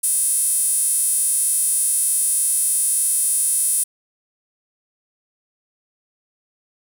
sawtooth tone with high-pass filter, 523.3 Hz, C5, in tune, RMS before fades -19 dBFS, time 0.03-3.84 s, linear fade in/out 10 ms, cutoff 9800 Hz, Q 8.4, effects none

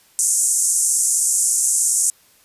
white band-pass noise, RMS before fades -18 dBFS, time 0.19-2.1 s, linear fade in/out 0 ms, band 6500 to 9900 Hz, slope 48 dB/octave, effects white hiss -54 dBFS RMS until 2.44 s + resampled to 32000 Hz

